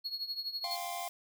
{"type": "tone with tremolo", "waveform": "triangle", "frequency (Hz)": 4326, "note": "C#8", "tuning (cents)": -43, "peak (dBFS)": -31, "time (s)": [0.04, 0.77], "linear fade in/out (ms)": 20, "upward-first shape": "triangle", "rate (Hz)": 12, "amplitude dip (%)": 85}
{"type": "chord", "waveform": "square", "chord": "F suspended second", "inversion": "none", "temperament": "just", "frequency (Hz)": [698.5, 785.8, 1047.7], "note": ["F5", "G5", "C6"], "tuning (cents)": [0, 4, 2], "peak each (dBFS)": [-40, -44, -45], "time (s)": [0.64, 1.08], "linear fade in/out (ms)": 2}
{"type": "high-pass noise", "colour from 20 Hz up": "white", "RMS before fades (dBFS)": -46, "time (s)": [0.71, 1.09], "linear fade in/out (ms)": 2, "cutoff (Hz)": 3400, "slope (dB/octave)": 12}
{"effects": []}